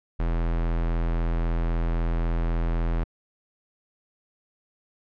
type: tone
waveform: square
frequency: 41.89 Hz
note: E1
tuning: 29 cents sharp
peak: -23 dBFS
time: 0.19-3.04 s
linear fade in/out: 10 ms
effects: low-pass 2000 Hz 12 dB/octave